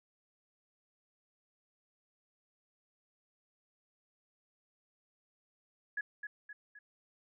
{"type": "tone with echo", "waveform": "sine", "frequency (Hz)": 1684, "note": "G#6", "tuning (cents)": 24, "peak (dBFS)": -33, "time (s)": [5.97, 6.01], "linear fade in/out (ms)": 5, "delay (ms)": 260, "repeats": 3, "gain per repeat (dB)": -6, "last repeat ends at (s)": 6.79, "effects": []}